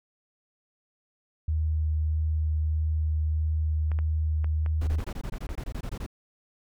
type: tone with vibrato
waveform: sine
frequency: 77.78 Hz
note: D#2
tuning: in tune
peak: -23 dBFS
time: 1.48-5 s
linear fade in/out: 5 ms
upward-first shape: sine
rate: 1.6 Hz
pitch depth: 9 cents each way
type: clicks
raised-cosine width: 0.5 ms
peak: -26 dBFS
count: 9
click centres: 3.917 / 3.989 / 4.444 / 4.662 / 5.004 / 5.09 / 5.339 / 5.491 / 5.581 s
type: noise bursts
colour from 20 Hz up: brown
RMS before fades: -33 dBFS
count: 15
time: 4.81-6.064 s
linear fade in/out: 5 ms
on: 64 ms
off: 21 ms
effects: none